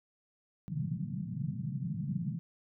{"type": "band-pass noise", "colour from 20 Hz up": "pink", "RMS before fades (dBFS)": -36, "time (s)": [0.68, 2.39], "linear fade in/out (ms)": 0, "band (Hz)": [120, 200], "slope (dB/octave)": 48, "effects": []}